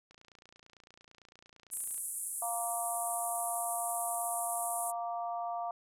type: click train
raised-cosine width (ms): 0.2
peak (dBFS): -39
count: 55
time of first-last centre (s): 0.11-1.979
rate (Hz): 28.9
type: band-pass noise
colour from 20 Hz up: white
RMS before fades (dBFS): -39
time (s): 1.71-4.92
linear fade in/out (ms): 20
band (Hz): 8600 to 11000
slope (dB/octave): 48
type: harmonic tone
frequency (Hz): 233.1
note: A#3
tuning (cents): 0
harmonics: 3 / 4 / 5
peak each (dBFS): -35 / -42 / -43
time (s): 2.42-5.71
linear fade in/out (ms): 2
effects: none